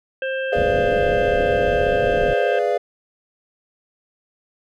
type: harmonic tone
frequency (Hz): 529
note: C5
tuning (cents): +19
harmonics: 1 / 3 / 5 / 6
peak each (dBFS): -23 / -27 / -33 / -39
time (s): 0.22-2.59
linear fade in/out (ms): 2
type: chord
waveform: triangle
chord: G# diminished seventh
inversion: none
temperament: equal with one note detuned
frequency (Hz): 415.3 / 493.9 / 587.3 / 692.4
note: G#4 / B4 / D5 / F5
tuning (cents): 0 / 0 / 0 / -15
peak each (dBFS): -21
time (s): 0.52-2.78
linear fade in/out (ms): 10
type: low-pass noise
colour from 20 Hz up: pink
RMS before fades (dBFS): -27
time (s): 0.55-2.34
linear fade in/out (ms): 10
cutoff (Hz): 540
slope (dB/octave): 48
effects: none